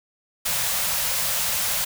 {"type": "band-stop noise", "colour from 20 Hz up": "white", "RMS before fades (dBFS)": -24, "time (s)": [0.45, 1.85], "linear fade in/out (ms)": 10, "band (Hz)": [210, 480], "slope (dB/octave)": 96, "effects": []}